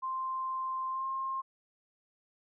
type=tone with pitch glide; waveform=sine; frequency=1046.5 to 1064.2 Hz; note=C6 to C6; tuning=0 to +29 cents; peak=-32 dBFS; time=0.02-1.42 s; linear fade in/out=20 ms; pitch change=+29 cents; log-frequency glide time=0.9-1.06 s; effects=none